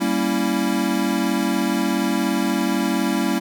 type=chord; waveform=square; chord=G diminished seventh; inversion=none; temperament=equal; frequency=196 / 233.1 / 277.2 / 329.6 Hz; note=G3 / Bb3 / Db4 / Fb4; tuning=0 / 0 / 0 / 0 cents; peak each=-25 dBFS; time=0-3.4 s; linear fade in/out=20 ms; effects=none